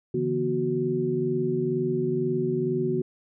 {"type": "tone cluster", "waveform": "sine", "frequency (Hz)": [142.8, 164.9, 241.6, 370.4], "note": ["D3", "E3", "B3", "F#4"], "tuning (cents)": [-48, 1, -38, 2], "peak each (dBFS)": [-31, -32, -30, -25], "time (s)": [0.14, 3.02], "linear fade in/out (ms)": 5, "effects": []}